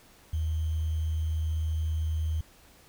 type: tone with sample-and-hold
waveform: sine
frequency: 79.4 Hz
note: D#2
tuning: 36 cents sharp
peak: -26 dBFS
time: 0.33-2.41 s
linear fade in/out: 5 ms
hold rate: 3150 Hz
effects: pink hiss -57 dBFS RMS until 2.88 s